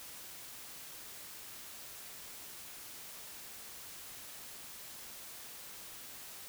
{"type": "silence", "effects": ["white hiss -49 dBFS RMS until 6.48 s"]}